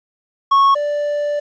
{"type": "tone pair in turn", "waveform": "triangle", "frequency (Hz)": [1102, 586.3], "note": ["C#6", "D5"], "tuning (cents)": [-11, -3], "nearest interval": "major seventh", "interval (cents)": 1092, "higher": "first", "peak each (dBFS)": [-7, -15], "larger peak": "first", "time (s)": [[0.51, 0.75], [0.75, 1.4]], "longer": "second", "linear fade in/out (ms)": 10, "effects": ["resampled to 16000 Hz", "8-bit"]}